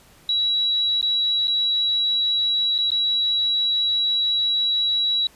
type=tone with dropouts; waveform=sine; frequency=3898 Hz; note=B7; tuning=23 cents flat; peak=-18 dBFS; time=0.29-5.27 s; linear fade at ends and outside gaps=2 ms; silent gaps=1.013-1.027 / 1.473-1.479 / 2.781-2.786 / 2.905-2.917 s; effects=pink hiss -52 dBFS RMS until 5.35 s + resampled to 32000 Hz